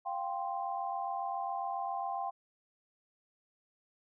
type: chord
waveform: sine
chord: F suspended second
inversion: none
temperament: just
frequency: 698.5 / 785.8 / 1047.7 Hz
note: F5 / G5 / C6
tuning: 0 / +4 / +2 cents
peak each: -39 / -36 / -40 dBFS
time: 0.05-2.31 s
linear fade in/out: 20 ms
effects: none